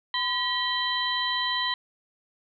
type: tone cluster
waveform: sine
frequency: 1009 / 1927 / 3132 / 3977 Hz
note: B5 / B6 / G7 / B7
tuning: +37 / -43 / -2 / +11 cents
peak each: -30 dBFS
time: 0.14-1.74 s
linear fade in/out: 2 ms
effects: none